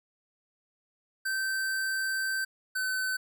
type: tone pair in turn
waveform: square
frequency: 1551 / 1521.7 Hz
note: G6 / F#6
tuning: -19 / +48 cents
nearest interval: unison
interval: 33 cents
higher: first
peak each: -29 / -29 dBFS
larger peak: neither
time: 1.25-2.45 / 2.75-3.17 s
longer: first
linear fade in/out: 10 ms
effects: none